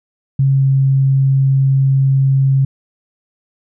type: tone with pitch glide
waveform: sine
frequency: 136.1 to 135.24 Hz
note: C#3 to C#3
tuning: -31 to -42 cents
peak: -9 dBFS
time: 0.39-2.65 s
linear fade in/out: 5 ms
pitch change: -11 cents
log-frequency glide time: 0.52-0.66 s
effects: none